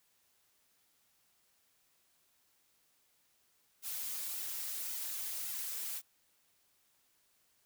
blue noise with flanger, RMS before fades -40 dBFS, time 3.82-6.02 s, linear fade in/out 50 ms, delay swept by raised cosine 1.7 to 6.1 ms, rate 1.8 Hz, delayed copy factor -0.95, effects white hiss -73 dBFS RMS until 7.65 s

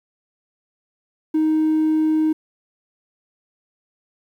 triangle tone, 312.7 Hz, D#4, 9 cents sharp, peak -12 dBFS, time 1.34-2.33 s, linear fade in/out 10 ms, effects tanh soft clip ceiling -11 dBFS + 9-bit

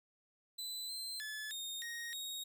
sawtooth tone with pitch steps, 4008 / 4115 / 1723 / 3692 / 1872 / 3759 Hz, B7 / C8 / A6 / A#7 / A#6 / A#7, +25 / -30 / -37 / -17 / +7 / +14 cents, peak -38 dBFS, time 0.58-2.44 s, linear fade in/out 10 ms, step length 310 ms, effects none

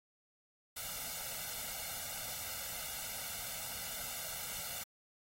white noise with comb filter, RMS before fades -42 dBFS, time 0.76-4.84 s, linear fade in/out 10 ms, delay 1.4 ms, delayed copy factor +0.9, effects AAC 48 kbps

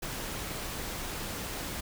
pink noise, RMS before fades -37 dBFS, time 0.02-1.81 s, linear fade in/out 10 ms, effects none

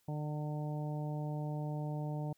harmonic tone, 150 Hz, D3, 37 cents sharp, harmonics 1 / 2 / 3 / 4 / 5 / 6, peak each -36 / -45 / -50 / -47 / -49 / -51 dBFS, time 0.08-2.33 s, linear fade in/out 5 ms, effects white hiss -74 dBFS RMS until 2.37 s

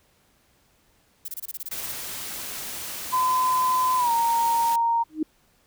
violet noise bursts, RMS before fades -33 dBFS, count 12, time 1.25-1.921 s, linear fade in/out 5 ms, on 33 ms, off 25 ms
white noise, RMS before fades -34 dBFS, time 1.71-4.76 s, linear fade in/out 5 ms
sine tone with pitch glide, 1018 to 928.1 Hz, C6 to A#5, -48 to -8 cents, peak -19 dBFS, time 3.12-5.04 s, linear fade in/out 20 ms, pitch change -160 cents, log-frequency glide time 3.97-4.11 s
sine tone with exponential growth, 311.1 Hz, D#4, in tune, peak -18 dBFS, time 5.09-5.23 s, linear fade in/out 5 ms, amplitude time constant 29 ms
effects pink hiss -63 dBFS RMS until 5.66 s

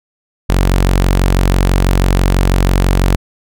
sawtooth tone, 46.09 Hz, F#1, 6 cents flat, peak -5 dBFS, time 0.49-3.16 s, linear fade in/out 10 ms, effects none

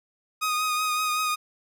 sawtooth tone with vibrato, 1244.5 Hz, D#6, in tune, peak -20 dBFS, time 0.41-1.36 s, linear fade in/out 20 ms, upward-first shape triangle, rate 5.3 Hz, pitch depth 28 cents each way, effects none

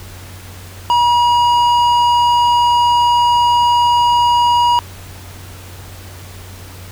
sine tone with tanh clipping, 960 Hz, B5, 49 cents flat, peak -11 dBFS, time 0.9-4.79 s, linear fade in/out 0 ms, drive 11 dB, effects added 92 Hz sine -33 dBFS peak until 6.91 s + pink hiss -37 dBFS RMS until 6.91 s

